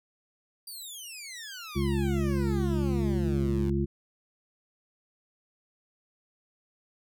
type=exponential sweep; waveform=15% pulse; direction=down; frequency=4784 to 92.5 Hz; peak=-33 dBFS; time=0.67-3.7 s; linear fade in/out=5 ms
type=harmonic tone; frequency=69.3 Hz; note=C#2; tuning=in tune; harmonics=1 / 2 / 3 / 5; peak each=-30 / -30 / -30 / -30 dBFS; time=1.75-3.86 s; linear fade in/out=20 ms
effects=none